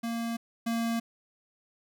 square tone pair in turn, 231.4 / 230.4 Hz, A#3 / A#3, -13 / -20 cents, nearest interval unison, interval 7 cents, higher first, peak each -31 / -28 dBFS, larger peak second, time 0.03-0.37 / 0.66-1 s, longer neither, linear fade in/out 10 ms, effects none

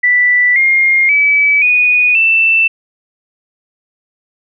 sine tone with pitch steps, 1973 / 2127 / 2293 / 2472 / 2664 Hz, B6 / C7 / D7 / D#7 / E7, -2 / +28 / -42 / -12 / +18 cents, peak -7 dBFS, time 0.03-2.68 s, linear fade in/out 10 ms, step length 530 ms, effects none

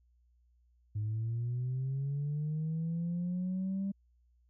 sine linear sweep, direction up, 103.83 to 197.9 Hz, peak -30 dBFS, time 0.95-3.92 s, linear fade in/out 10 ms, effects tanh soft clip ceiling -29 dBFS + added 60 Hz sine -65 dBFS peak until 4.49 s

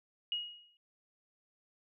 sine tone with exponential decay, 2887 Hz, F#7, 43 cents flat, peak -30 dBFS, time 0.32-0.77 s, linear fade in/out 1 ms, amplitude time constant 97 ms, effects none

